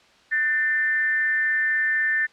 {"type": "tone with frequency modulation", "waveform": "sine", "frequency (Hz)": 1788, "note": "A6", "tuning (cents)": 27, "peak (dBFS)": -19, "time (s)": [0.31, 2.27], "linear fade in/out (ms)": 20, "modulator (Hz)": 288, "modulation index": 0.43, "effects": ["white hiss -55 dBFS RMS until 2.32 s", "low-pass 4000 Hz 12 dB/octave"]}